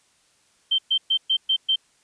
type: tone bursts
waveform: sine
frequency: 3128 Hz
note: G7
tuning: 4 cents flat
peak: -17 dBFS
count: 6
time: 0.71-1.76 s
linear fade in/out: 10 ms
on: 75 ms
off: 120 ms
effects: white hiss -62 dBFS RMS until 2.03 s + resampled to 22050 Hz